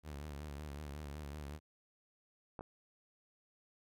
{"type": "tone with vibrato", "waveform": "sawtooth", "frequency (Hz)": 73.3, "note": "D2", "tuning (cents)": -3, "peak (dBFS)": -40, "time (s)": [0.03, 1.6], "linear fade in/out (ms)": 50, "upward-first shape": "sine", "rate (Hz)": 5.4, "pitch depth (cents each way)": 80}
{"type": "clicks", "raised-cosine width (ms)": 1, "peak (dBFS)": -31, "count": 2, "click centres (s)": [2.592, 2.609]}
{"effects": []}